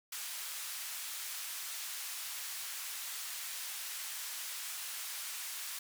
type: band-pass noise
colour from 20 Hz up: white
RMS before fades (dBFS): -42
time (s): 0.12-5.79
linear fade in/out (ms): 5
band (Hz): 1200 to 15000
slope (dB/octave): 12
effects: none